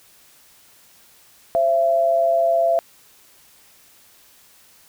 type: tone pair together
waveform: sine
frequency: 533 / 671.5 Hz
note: C5 / E5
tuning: +32 / +32 cents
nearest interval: major third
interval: 400 cents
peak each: -24 / -15 dBFS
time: 1.55-2.79 s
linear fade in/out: 0 ms
effects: white hiss -52 dBFS RMS until 4.88 s